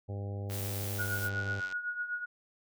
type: harmonic tone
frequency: 100.3 Hz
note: G2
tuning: 40 cents sharp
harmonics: 1 / 2 / 3 / 4 / 5 / 6 / 7 / 8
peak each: -35 / -47 / -50 / -48 / -48 / -51 / -57 / -54 dBFS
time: 0.08-1.61 s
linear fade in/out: 20 ms
type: noise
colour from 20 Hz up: blue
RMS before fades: -41 dBFS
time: 0.49-1.3 s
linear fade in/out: 50 ms
type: click train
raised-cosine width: 0.2 ms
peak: -29 dBFS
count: 115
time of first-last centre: 0.5-1.724 s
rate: 93.1 Hz
type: tone with tremolo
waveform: sine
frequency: 1451 Hz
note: F#6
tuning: 34 cents flat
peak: -30 dBFS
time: 0.98-2.26 s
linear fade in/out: 20 ms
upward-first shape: triangle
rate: 8 Hz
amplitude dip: 75%
effects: none